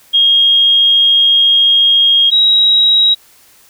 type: tone pair in turn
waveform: sine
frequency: 3253 / 3834 Hz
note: G#7 / A#7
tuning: -37 / +48 cents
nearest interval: minor third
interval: 285 cents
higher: second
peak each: -6 dBFS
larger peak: neither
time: 0.13-2.31 / 2.31-3.15 s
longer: first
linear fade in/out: 20 ms
effects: white hiss -46 dBFS RMS until 3.69 s